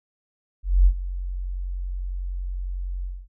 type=tone with ADSR envelope; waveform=sine; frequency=45.43 Hz; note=F#1; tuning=31 cents flat; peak=-10 dBFS; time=0.63-3.28 s; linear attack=230 ms; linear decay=69 ms; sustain=-16 dB; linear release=240 ms; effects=none